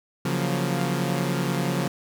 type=chord; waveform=sawtooth; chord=Gb major seventh; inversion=second; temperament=equal with one note detuned; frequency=139.15 / 174.61 / 185 / 233.1 Hz; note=Db3 / F3 / Gb3 / Bb3; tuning=+7 / 0 / 0 / 0 cents; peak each=-23 / -23 / -28 / -28 dBFS; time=0.25-1.88 s; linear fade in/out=5 ms; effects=none